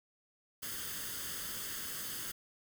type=noise with comb filter; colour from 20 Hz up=white; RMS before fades=-41 dBFS; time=0.62-2.32 s; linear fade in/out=10 ms; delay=0.62 ms; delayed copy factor=+0.65; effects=none